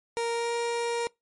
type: tone with pitch glide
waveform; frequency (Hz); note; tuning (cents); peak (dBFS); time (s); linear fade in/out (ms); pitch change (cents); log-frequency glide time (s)
30% pulse; 466.2 to 470.5; A#4 to A#4; 0 to +16; -24; 0.17-1.07; 0; +16; 0.31-0.53
effects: noise-tail reverb RT60 0.2 s tail -25 dB re dry + MP3 48 kbps